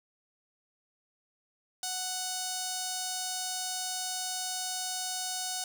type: tone with notch filter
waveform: 5% pulse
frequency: 740 Hz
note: F#5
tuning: in tune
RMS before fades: -35 dBFS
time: 1.83-5.64 s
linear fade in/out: 2 ms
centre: 2000 Hz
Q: 0.78
effects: none